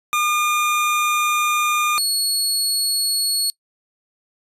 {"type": "tone pair in turn", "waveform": "25% pulse", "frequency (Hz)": [1211, 4359], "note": ["D#6", "C#8"], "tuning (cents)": [-47, -30], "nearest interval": "octave + minor seventh", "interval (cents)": 2217, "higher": "second", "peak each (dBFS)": -13, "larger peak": "neither", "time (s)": [[0.13, 1.98], [1.98, 3.5]], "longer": "first", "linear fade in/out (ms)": 0, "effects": ["noise-tail reverb RT60 0.1 s tail -26 dB re dry", "resampled to 32000 Hz"]}